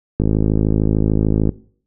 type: click train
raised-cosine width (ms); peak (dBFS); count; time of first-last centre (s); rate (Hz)
3; -3; 70; 0.2-1.492; 53.4
effects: noise-tail reverb RT60 0.5 s tail -20 dB re dry